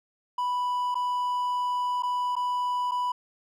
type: tone with dropouts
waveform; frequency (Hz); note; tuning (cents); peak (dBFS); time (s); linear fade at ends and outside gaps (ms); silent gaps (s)
triangle; 987.8; B5; 0; -23; 0.38-3.12; 5; 0.945-0.953 / 2.024-2.032 / 2.355-2.364 / 2.912-2.917
effects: none